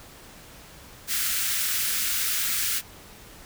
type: high-pass noise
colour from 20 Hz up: white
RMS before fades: -26 dBFS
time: 1.07-2.82 s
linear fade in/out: 50 ms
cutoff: 1300 Hz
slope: 48 dB/octave
effects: pink hiss -47 dBFS RMS until 3.45 s